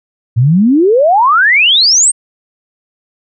sine exponential sweep, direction up, 110 to 8870 Hz, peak -5 dBFS, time 0.36-2.12 s, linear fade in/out 20 ms, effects none

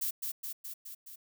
violet noise with echo, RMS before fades -33 dBFS, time 0.01-0.11 s, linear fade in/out 10 ms, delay 210 ms, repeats 5, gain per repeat -3 dB, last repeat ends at 1.16 s, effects none

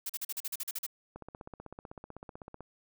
blue noise bursts, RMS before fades -36 dBFS, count 11, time 0.06-0.865 s, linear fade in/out 5 ms, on 35 ms, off 42 ms
click train, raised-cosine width 1 ms, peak -30 dBFS, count 24, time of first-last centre 1.16-2.607 s, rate 15.9 Hz
effects none

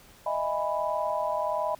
sine chord, E major seventh, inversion third, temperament just, 618.1 / 659.3 / 824.1 / 988.9 Hz, D#5 / E5 / G#5 / B5, -12 / 0 / -14 / +2 cents, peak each -30 / -33 / -34 / -30 dBFS, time 0.26-1.75 s, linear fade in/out 5 ms, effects pink hiss -54 dBFS RMS until 1.79 s

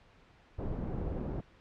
pink low-pass noise, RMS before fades -36 dBFS, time 0.58-1.41 s, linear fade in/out 10 ms, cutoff 510 Hz, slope 12 dB/octave, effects pink hiss -61 dBFS RMS until 1.6 s + low-pass 3000 Hz 12 dB/octave

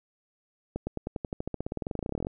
accelerating click train, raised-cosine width 2 ms, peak -18 dBFS, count 29, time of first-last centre 0.76-2.269 s, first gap 110 ms, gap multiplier 0.94, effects none

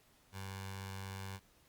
15% pulse tone with notch filter, 96.4 Hz, G2, 28 cents flat, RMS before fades -45 dBFS, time 0.32-1.4 s, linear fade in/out 50 ms, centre 290 Hz, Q 0.5, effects pink hiss -68 dBFS RMS until 1.68 s + Opus 48 kbps

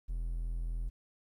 triangle tone, 41.8 Hz, E1, 25 cents sharp, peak -31 dBFS, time 0.08-0.9 s, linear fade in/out 20 ms, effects 12-bit

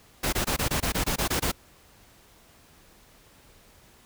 pink noise bursts, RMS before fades -26 dBFS, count 11, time 0.23-1.518 s, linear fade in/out 10 ms, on 98 ms, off 21 ms, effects pink hiss -56 dBFS RMS until 4.05 s

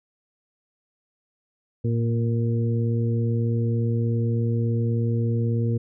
harmonic tone with a mistuned harmonic, 116.6 Hz, A#2, 1 cent sharp, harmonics 1 / 2 / 3 / 4, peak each -21 / -28 / -34 / -32 dBFS, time 1.84-5.78 s, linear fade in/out 10 ms, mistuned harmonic 1, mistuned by -28 cents, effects none

